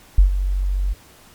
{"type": "tone with ADSR envelope", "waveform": "sine", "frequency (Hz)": 47, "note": "F#1", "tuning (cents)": 28, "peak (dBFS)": -5, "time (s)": [0.18, 0.94], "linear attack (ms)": 6, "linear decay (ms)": 110, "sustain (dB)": -12, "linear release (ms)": 18, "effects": ["pink hiss -48 dBFS RMS until 1.34 s", "MP3 96 kbps"]}